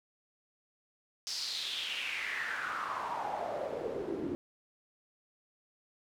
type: noise with band-pass filter sweep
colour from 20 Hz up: pink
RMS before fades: -37 dBFS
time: 1.27-4.35 s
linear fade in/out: 0 ms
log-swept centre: 5300 to 300 Hz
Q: 5
effects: none